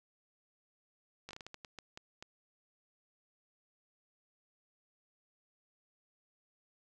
slowing click train, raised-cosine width 0.2 ms, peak -29 dBFS, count 11, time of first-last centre 1.29-2.225 s, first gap 18 ms, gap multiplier 1.34, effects none

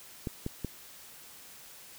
clicks, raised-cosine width 3 ms, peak -20 dBFS, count 3, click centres 0.272 / 0.464 / 0.647 s, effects white hiss -51 dBFS RMS until 1.98 s

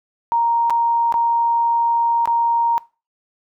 sine tone with dropouts, 933 Hz, A#5, 1 cent sharp, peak -14 dBFS, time 0.32-2.78 s, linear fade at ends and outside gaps 0 ms, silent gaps 0.698-0.705 / 1.124-1.141 / 2.256-2.275 s, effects noise-tail reverb RT60 0.3 s tail -21 dB re dry

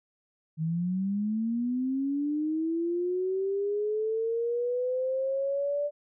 sine linear sweep, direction up, 155.1 to 587.3 Hz, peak -26 dBFS, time 0.57-5.91 s, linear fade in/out 50 ms, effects none

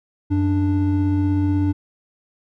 triangle tone pair together, 92.51 / 293.7 Hz, F#2 / D4, 0 / 0 cents, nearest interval octave + minor sixth, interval 2000 cents, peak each -17 dBFS, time 0.3-1.73 s, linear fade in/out 20 ms, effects none

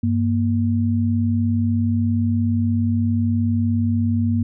sine tone pair together, 98 / 234.9 Hz, G2 / A#3, 0 / +13 cents, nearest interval octave + minor third, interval 1513 cents, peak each -19 dBFS, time 0.03-4.43 s, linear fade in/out 5 ms, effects none

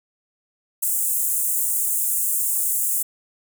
pink high-pass noise, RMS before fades -22 dBFS, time 0.82-3.03 s, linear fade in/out 10 ms, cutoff 7600 Hz, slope 48 dB/octave, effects none

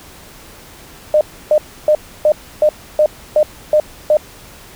sine tone bursts, 607 Hz, D#5, 43 cents flat, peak -7 dBFS, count 9, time 1.14-4.17 s, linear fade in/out 2 ms, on 70 ms, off 300 ms, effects pink hiss -39 dBFS RMS until 4.75 s

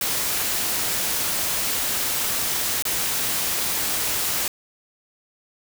white noise with dropouts, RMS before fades -24 dBFS, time 0.01-4.48 s, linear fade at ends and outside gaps 2 ms, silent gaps 2.824-2.852 s, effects none

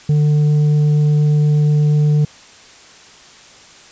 sine tone with tanh clipping, 149.3 Hz, D3, 29 cents sharp, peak -11 dBFS, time 0.09-2.25 s, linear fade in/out 5 ms, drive 4 dB, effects white hiss -42 dBFS RMS until 3.91 s + resampled to 16000 Hz

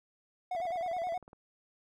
triangle tone with vibrato, 698.5 Hz, F5, in tune, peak -30 dBFS, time 0.51-1.18 s, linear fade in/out 5 ms, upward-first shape square, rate 9.5 Hz, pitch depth 75 cents each way
click train, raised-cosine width 1 ms, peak -37 dBFS, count 16, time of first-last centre 0.55-1.331 s, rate 19.2 Hz
effects none

